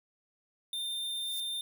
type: tone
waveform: square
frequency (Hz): 3608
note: A7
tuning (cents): +43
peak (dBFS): -34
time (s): 0.73-1.61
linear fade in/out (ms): 2
type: noise with exponential growth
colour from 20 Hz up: violet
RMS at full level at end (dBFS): -40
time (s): 1.01-1.4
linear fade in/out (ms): 1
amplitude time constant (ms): 83
effects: none